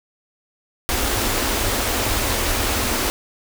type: band-stop noise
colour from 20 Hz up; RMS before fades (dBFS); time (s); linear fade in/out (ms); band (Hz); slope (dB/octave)
pink; -21; 0.89-3.1; 0; 120 to 210; 96
effects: none

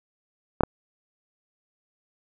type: clicks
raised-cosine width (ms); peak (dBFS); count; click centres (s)
1; -5; 2; 0.608 / 0.635
effects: none

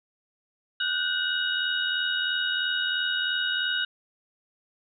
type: tone cluster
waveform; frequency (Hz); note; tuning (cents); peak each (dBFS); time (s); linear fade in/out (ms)
sine; 1458 / 1541 / 2916 / 3748; F#6 / G6 / F#7 / A#7; -26 / -30 / -26 / +9; -30; 0.8-3.85; 5
effects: none

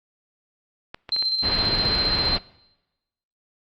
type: clicks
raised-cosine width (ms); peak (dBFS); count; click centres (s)
0.3; -18; 6; 0.945 / 1.092 / 1.164 / 1.225 / 1.646 / 1.916
type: tone with tremolo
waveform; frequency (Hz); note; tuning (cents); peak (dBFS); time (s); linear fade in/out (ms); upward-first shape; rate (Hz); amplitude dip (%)
sine; 4120; C8; -28; -19; 1.12-2.37; 2; square; 15; 40
type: low-pass noise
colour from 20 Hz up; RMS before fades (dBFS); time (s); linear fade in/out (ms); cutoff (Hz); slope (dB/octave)
pink; -27; 1.42-2.39; 20; 4800; 96
effects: noise-tail reverb RT60 1.0 s tail -22 dB re dry + Opus 48 kbps

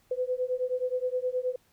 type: beating tone pair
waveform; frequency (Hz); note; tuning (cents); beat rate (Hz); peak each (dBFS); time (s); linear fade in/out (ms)
sine; 500 / 509.5; B4 / C5; +21 / -46; 9.5; -30; 0.11-1.56; 5
effects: pink hiss -66 dBFS RMS until 1.72 s

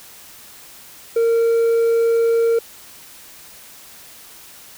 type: tone with hard clipping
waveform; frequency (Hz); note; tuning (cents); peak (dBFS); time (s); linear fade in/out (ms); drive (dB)
sine; 460.8; A#4; -20; -14; 1.16-2.59; 5; 2
effects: white hiss -42 dBFS RMS until 4.77 s

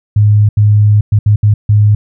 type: tone bursts at uneven times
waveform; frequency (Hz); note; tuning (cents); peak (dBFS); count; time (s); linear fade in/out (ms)
sine; 104.8; G#2; +16; -4; 6; 0.16-0.49 / 0.57-1.01 / 1.12-1.19 / 1.26-1.36 / 1.43-1.54 / 1.69-1.95; 5
effects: none

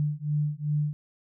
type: beating tone pair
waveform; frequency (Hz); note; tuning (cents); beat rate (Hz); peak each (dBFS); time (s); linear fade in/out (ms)
sine; 147.6 / 150.2; D3 / D3; +9 / +39; 2.6; -28 / -28; 0-0.93; 0
effects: none

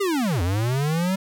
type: linear two-way sweep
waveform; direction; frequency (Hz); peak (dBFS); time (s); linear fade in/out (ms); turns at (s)
square; down then up; 415.3 to 82.41 to 194.7; -21; 0-1.16; 10; 0.42
effects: none

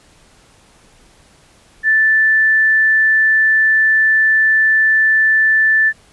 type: tone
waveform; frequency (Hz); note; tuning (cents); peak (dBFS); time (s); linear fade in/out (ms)
sine; 1760; A6; 0; -9; 1.83-5.93; 50
effects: pink hiss -49 dBFS RMS until 6.12 s + resampled to 24000 Hz

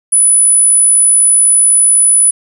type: tone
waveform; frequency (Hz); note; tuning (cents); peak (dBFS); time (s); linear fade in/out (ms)
sine; 9956; D#9; 0; -5; 0.12-2.31; 10
effects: 7-bit

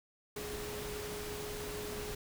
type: tone in noise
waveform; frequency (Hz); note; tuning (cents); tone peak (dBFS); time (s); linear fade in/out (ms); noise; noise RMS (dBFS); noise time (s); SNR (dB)
sine; 417.9; G#4; +11; -42; 0.36-2.15; 5; pink; -43; 0.36-2.15; -2
effects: none

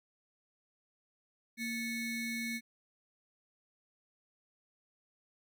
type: ring-modulated tone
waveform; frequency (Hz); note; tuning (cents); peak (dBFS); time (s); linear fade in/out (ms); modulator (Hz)
square; 987.8; B5; 0; -33; 1.57-2.61; 50; 1220
effects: none

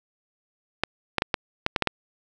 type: clicks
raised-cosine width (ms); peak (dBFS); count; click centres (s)
0.3; -5; 8; 0.836 / 1.183 / 1.221 / 1.342 / 1.664 / 1.762 / 1.823 / 1.873
effects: none

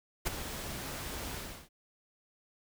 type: noise with ADSR envelope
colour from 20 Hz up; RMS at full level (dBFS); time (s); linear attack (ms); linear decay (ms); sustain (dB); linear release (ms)
pink; -29; 0.25-1.69; 23; 12; -11; 320
effects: none

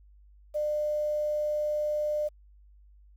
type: tone with quantisation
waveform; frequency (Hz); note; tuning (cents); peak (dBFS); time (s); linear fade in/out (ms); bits
sine; 600; D5; +37; -26; 0.54-2.29; 20; 9
effects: added 50 Hz sine -53 dBFS peak until 3.16 s

